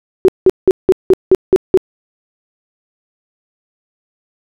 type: tone bursts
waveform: sine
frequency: 375.4 Hz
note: F#4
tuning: 25 cents sharp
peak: -3 dBFS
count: 8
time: 0.25-1.774 s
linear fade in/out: 0 ms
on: 33 ms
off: 180 ms
effects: none